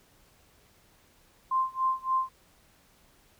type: tone with tremolo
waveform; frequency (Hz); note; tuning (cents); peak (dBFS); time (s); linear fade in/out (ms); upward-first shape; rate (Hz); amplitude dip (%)
sine; 1046.5; C6; 0; -22; 1.51-2.29; 5; sine; 3.5; 95
effects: pink hiss -62 dBFS RMS until 3.39 s